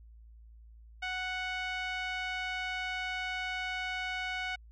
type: tone with low-pass filter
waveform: 5% pulse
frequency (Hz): 740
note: F#5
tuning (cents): 0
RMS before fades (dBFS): -36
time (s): 1.02-4.56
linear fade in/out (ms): 10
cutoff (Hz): 2200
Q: 1.5
effects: added 56 Hz sine -51 dBFS peak until 4.71 s